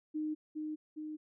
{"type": "tone with echo", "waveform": "sine", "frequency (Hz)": 307.3, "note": "D#4", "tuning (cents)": -21, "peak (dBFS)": -33, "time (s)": [0.14, 0.35], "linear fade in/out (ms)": 20, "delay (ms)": 410, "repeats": 2, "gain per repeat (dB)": -3, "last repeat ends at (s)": 1.17, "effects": []}